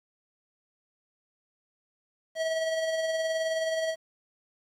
square tone with tremolo, 645 Hz, E5, 38 cents flat, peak -26 dBFS, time 2.35-3.96 s, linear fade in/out 50 ms, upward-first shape sine, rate 19 Hz, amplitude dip 35%, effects low-pass 7000 Hz 12 dB/octave + 10-bit

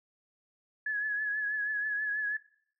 sine tone with vibrato, 1696 Hz, G#6, 36 cents sharp, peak -29 dBFS, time 0.86-2.37 s, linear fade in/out 5 ms, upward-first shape triangle, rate 6.2 Hz, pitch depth 49 cents each way, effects noise-tail reverb RT60 0.6 s tail -19 dB re dry

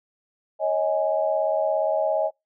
sine chord, C# suspended second, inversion none, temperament equal with one note detuned, 554.4 / 631.7 / 830.6 Hz, C#5 / D#5 / G#5, 0 / +26 / 0 cents, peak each -26 / -22 / -28 dBFS, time 0.59-2.31 s, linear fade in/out 50 ms, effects noise-tail reverb RT60 0.2 s tail -26 dB re dry

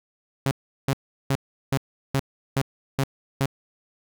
sawtooth tone bursts, 136.3 Hz, C#3, 29 cents flat, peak -16 dBFS, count 8, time 0.46-3.458 s, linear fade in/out 0 ms, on 51 ms, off 370 ms, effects none

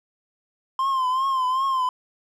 triangle tone with vibrato, 1046.5 Hz, C6, in tune, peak -18 dBFS, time 0.79-1.89 s, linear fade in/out 2 ms, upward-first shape triangle, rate 2.6 Hz, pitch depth 78 cents each way, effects none

